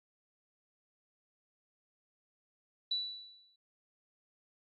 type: tone with exponential decay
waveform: sine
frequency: 3951 Hz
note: B7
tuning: in tune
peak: -29 dBFS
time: 2.91-3.56 s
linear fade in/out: 5 ms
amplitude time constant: 140 ms
effects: AAC 64 kbps